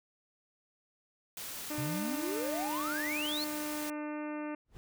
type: noise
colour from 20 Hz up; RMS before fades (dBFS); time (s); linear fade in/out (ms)
white; -42; 1.37-3.9; 2
type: harmonic tone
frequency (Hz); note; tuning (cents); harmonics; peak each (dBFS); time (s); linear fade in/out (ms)
300.2; D4; +38; 1 / 2 / 3 / 4 / 5 / 6 / 7 / 8 / 9; -37 / -43 / -47 / -49 / -51 / -53 / -54 / -55 / -56; 1.7-4.55; 5
type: exponential sweep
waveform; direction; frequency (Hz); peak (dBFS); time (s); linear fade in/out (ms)
triangle; up; 123.47 to 4420; -33; 1.78-3.44; 0
type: noise with exponential growth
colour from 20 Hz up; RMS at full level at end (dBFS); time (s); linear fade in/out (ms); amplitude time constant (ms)
brown; -45; 4.65-4.77; 0; 24
effects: none